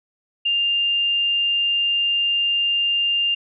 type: tone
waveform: sine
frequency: 2800 Hz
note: F7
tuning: 4 cents sharp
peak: -17 dBFS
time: 0.45-3.35 s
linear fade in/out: 10 ms
effects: none